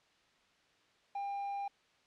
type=tone with quantisation; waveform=triangle; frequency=800 Hz; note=G5; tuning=35 cents sharp; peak=-34 dBFS; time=1.15-1.68 s; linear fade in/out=5 ms; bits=10; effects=white hiss -69 dBFS RMS until 2.06 s + low-pass 4000 Hz 12 dB/octave